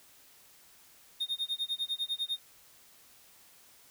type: tone with tremolo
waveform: triangle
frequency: 3684 Hz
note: A#7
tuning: 21 cents flat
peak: -27 dBFS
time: 1.2-2.39 s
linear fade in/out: 10 ms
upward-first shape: sine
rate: 10 Hz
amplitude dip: 100%
effects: white hiss -59 dBFS RMS until 3.9 s